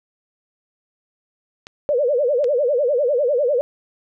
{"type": "clicks", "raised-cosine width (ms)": 0.2, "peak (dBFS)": [-19, -19], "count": 2, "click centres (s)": [1.669, 2.443]}
{"type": "tone with vibrato", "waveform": "sine", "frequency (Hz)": 534, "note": "C5", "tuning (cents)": 35, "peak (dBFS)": -15, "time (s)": [1.89, 3.61], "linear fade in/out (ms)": 0, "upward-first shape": "sine", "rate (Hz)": 10, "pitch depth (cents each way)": 220}
{"effects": []}